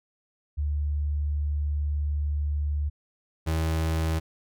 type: tone pair in turn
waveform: sine / 35% pulse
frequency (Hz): 73.42 / 80.34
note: D2 / E2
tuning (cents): 0 / -44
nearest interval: major second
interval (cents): 156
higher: second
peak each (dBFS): -24 / -22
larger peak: second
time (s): 0.57-2.9 / 3.46-4.2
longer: first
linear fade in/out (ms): 20
effects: none